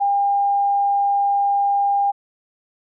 sine tone, 803 Hz, G5, 41 cents sharp, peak -15 dBFS, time 0-2.12 s, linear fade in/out 20 ms, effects none

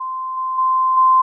sine tone with level steps, 1039 Hz, C6, 12 cents flat, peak -22 / -19 / -13 / -9 dBFS, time 0-1.22 s, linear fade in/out 10 ms, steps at 0.37 / 0.58 / 0.97 s, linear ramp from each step 5 ms, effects none

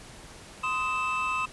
triangle tone cluster, 1033 / 1255 / 2636 Hz, C6 / D#6 / E7, -22 / +15 / -1 cents, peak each -29 dBFS, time 0.63-1.46 s, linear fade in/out 10 ms, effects pink hiss -47 dBFS RMS until 1.52 s + resampled to 24000 Hz

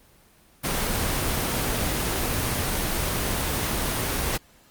pink noise, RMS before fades -25 dBFS, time 0.63-4.38 s, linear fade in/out 20 ms, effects pink hiss -56 dBFS RMS until 4.7 s + Opus 24 kbps

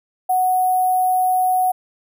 sine tone with sample-and-hold, 740 Hz, F#5, in tune, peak -14 dBFS, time 0.29-1.72 s, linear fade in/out 10 ms, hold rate 11025 Hz, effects none

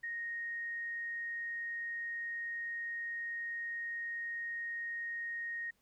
sine tone, 1864.7 Hz, A#6, in tune, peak -37 dBFS, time 0.03-5.71 s, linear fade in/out 10 ms, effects pink hiss -75 dBFS RMS until 5.81 s

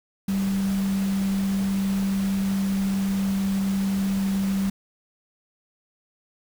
sine tone in noise, 194.8 Hz, G3, 11 cents flat, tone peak -21 dBFS, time 0.28-4.7 s, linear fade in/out 5 ms, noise pink, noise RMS -37 dBFS, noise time 0.28-4.7 s, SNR +13 dB, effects none

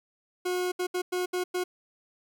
40% pulse tone bursts at uneven times, 361.9 Hz, F#4, 38 cents flat, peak -26 dBFS, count 6, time 0.45-0.72 / 0.79-0.87 / 0.94-1.02 / 1.12-1.26 / 1.33-1.44 / 1.54-1.64 s, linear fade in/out 10 ms, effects none

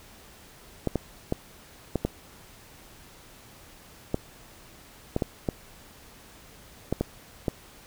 clicks, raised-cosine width 2 ms, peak -11 dBFS, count 12, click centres 0.873 / 0.957 / 1.324 / 1.957 / 2.05 / 4.144 / 5.164 / 5.222 / 5.488 / 6.926 / 7.01 / 7.482 s, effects pink hiss -51 dBFS RMS until 7.86 s

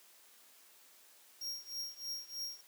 45% pulse tone with tremolo, 5588 Hz, F8, in tune, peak -37 dBFS, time 1.41-2.61 s, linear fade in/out 5 ms, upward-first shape triangle, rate 3.2 Hz, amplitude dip 95%, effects white hiss -62 dBFS RMS until 2.67 s + high-pass 300 Hz 12 dB/octave

